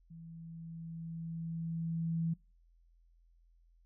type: tone with level ramp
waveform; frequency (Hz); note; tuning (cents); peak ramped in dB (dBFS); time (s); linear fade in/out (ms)
sine; 164.81; E3; 0; -48 to -30; 0.1-2.34; 10
effects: noise-tail reverb RT60 0.3 s tail -24 dB re dry + added 42 Hz sine -63 dBFS peak until 3.85 s

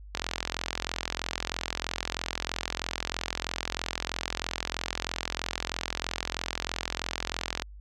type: click train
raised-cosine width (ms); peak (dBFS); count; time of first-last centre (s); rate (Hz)
0.2; -11; 323; 0.15-7.621; 43.1
effects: added 50 Hz sine -43 dBFS peak until 7.8 s

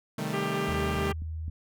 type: chord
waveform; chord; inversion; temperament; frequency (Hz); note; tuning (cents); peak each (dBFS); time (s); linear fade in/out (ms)
sawtooth; A half-diminished seventh; first; equal; 130.81 / 155.56 / 196 / 220; C3 / Eb3 / G3 / A3; 0 / 0 / 0 / 0; -34 / -30 / -32 / -31; 0.18-1.12; 5
type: harmonic tone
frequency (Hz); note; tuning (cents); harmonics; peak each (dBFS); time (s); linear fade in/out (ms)
396.5; G4; +20; 1 / 2 / 3 / 4 / 5 / 6 / 7 / 8; -33 / -40 / -36 / -42 / -42 / -44 / -43 / -46; 0.33-1.13; 10
type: tone with pitch glide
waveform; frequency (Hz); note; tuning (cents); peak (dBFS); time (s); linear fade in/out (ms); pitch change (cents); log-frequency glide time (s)
sine; 77.78 to 79.74; D#2 to D#2; 0 to +43; -32; 0.68-1.5; 5; +43; 0.92-1.1
type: click train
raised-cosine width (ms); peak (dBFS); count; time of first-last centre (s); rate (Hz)
5; -30; 4; 0.7-1.481; 3.84
effects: none

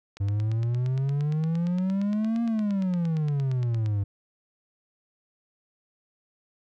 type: click train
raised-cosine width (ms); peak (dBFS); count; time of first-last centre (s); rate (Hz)
0.2; -26; 33; 0.17-3.861; 8.67
type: exponential two-way sweep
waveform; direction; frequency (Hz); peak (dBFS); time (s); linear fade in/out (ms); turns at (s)
triangle; up then down; 98 to 234.9 to 98; -21; 0.2-4.04; 10; 2.43
effects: none

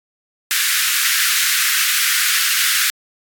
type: high-pass noise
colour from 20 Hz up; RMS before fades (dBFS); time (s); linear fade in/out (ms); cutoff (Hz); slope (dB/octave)
pink; -17; 0.51-2.9; 0; 1400; 48
effects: AAC 64 kbps

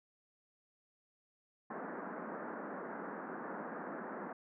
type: band-pass noise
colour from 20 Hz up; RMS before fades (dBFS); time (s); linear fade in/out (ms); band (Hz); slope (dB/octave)
pink; -44; 1.7-4.33; 5; 190 to 1700; 48
effects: none

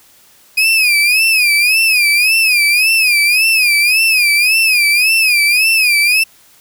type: tone with vibrato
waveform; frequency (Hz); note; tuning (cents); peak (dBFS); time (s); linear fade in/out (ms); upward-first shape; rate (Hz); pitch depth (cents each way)
35% pulse; 2489; D#7; 0; -7; 0.57-6.24; 10; sine; 1.8; 130
effects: white hiss -47 dBFS RMS until 6.6 s

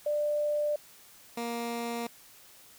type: tone pair in turn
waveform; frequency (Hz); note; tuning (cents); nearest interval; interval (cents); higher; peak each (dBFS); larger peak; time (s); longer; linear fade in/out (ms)
sine / 15% pulse; 593 / 234.8; D5 / A#3; +17 / +13; octave + major third; 1604; first; -26; neither; 0.06-0.76 / 1.37-2.07; neither; 5
effects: white hiss -55 dBFS RMS until 2.78 s

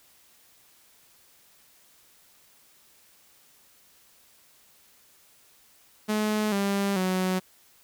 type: tone with pitch steps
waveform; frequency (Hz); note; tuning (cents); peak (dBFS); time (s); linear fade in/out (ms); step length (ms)
sawtooth; 213.2 / 198.92 / 185.6; G#3 / G3 / F#3; +46 / +26 / +6; -20; 6.08-7.4; 20; 440
effects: white hiss -59 dBFS RMS until 7.83 s

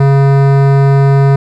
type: tone with hard clipping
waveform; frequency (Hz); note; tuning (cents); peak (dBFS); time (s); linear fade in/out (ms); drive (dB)
sine; 138.1; C#3; -6; -7; 0-1.36; 5; 17
effects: none

